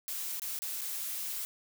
blue noise with dropouts, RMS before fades -37 dBFS, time 0.08-1.45 s, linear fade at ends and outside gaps 0 ms, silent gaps 0.397-0.419 / 0.589-0.62 / 0.811-0.816 s, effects none

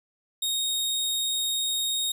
sawtooth tone, 3729 Hz, A#7, in tune, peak -22 dBFS, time 0.42-2.12 s, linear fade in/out 5 ms, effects none

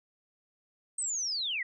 sine linear sweep, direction down, 8400 to 1868 Hz, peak -30 dBFS, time 0.98-1.63 s, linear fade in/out 5 ms, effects none

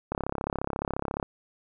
click train, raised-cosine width 1 ms, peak -15 dBFS, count 39, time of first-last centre 0.12-1.228 s, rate 34.3 Hz, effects none

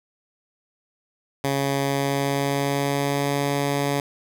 10% pulse tone with pitch glide, 138.59 to 141.67 Hz, C#3 to C#3, 0 to +38 cents, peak -13 dBFS, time 1.44-4 s, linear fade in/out 2 ms, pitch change +38 cents, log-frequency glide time 1.7-3.33 s, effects none

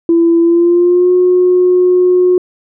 sine tone with pitch glide, 336 to 362.2 Hz, E4 to F#4, +33 to -37 cents, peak -5 dBFS, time 0.09-2.38 s, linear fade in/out 2 ms, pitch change +130 cents, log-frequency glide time 0.41-1.12 s, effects tanh soft clip ceiling -1 dBFS

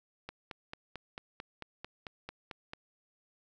click train, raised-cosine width 0.3 ms, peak -25 dBFS, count 12, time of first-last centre 0.29-2.734 s, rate 4.5 Hz, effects none

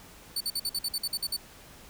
sawtooth tone bursts, 4515 Hz, C#8, 31 cents sharp, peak -25 dBFS, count 11, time 0.36-1.366 s, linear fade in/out 5 ms, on 46 ms, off 50 ms, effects pink hiss -51 dBFS RMS until 1.89 s

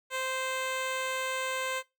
10% pulse tone with notch filter, 521 Hz, C5, 7 cents flat, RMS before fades -33 dBFS, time 0.1-1.83 s, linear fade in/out 50 ms, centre 12000 Hz, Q 1.8, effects noise-tail reverb RT60 0.2 s tail -18 dB re dry

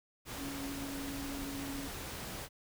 sine tone in noise, 277.2 Hz, C#4, in tune, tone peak -40 dBFS, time 0.36-1.9 s, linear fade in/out 50 ms, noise pink, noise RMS -43 dBFS, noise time 0.25-2.49 s, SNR 0 dB, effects none

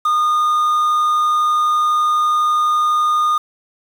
triangle tone with quantisation, 1223 Hz, D#6, 30 cents flat, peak -11 dBFS, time 0.05-3.38 s, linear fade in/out 5 ms, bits 6, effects none

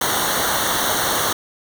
pink noise with comb filter, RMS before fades -20 dBFS, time 0.01-1.33 s, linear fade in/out 5 ms, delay 0.4 ms, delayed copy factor -0.9, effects none

